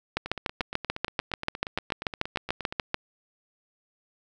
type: two click trains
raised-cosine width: 0.3 ms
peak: -9 / -18 dBFS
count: 20 / 22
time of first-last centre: 0.17-2.944 / 0.26-2.725 s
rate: 6.85 / 8.52 Hz
effects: none